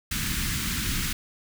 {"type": "band-stop noise", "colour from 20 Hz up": "pink", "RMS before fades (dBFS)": -28, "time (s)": [0.11, 1.13], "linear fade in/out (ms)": 5, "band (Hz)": [270, 1400], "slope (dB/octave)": 24, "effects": []}